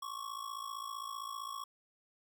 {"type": "ring-modulated tone", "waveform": "square", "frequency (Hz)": 1110, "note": "C#6", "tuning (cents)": 2, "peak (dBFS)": -38, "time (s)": [0.02, 1.64], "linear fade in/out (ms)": 5, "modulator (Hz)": 27.7, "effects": []}